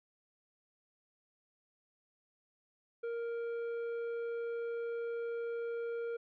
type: tone with tanh clipping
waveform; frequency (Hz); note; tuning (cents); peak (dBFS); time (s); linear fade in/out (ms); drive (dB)
sine; 466.5; A#4; +1; -37; 3.03-6.17; 10; 8
effects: none